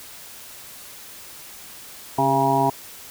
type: harmonic tone with a mistuned harmonic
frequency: 136.6 Hz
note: C#3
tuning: 25 cents flat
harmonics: 1 / 2 / 3 / 5 / 6 / 7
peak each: -26 / -25 / -26 / -23 / -23 / -21 dBFS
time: 2.18-2.7 s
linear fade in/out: 5 ms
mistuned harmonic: 3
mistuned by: -38 cents
effects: white hiss -41 dBFS RMS until 3.1 s